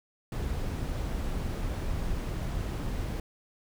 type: noise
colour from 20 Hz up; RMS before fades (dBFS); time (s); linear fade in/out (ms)
brown; -32; 0.32-3.2; 2
effects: none